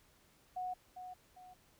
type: tone with echo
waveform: sine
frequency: 733 Hz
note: F#5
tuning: 16 cents flat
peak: -37 dBFS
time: 0.56-0.74 s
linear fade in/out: 10 ms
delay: 400 ms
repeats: 2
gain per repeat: -8 dB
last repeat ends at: 1.54 s
effects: pink hiss -68 dBFS RMS until 1.79 s